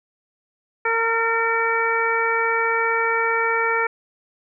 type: harmonic tone with a mistuned harmonic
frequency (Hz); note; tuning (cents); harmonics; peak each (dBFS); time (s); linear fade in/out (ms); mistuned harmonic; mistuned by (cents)
457.6; A#4; -32; 1 / 2 / 3 / 4 / 5; -24 / -25 / -23 / -25 / -25; 0.85-3.87; 5; 4; -18
effects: none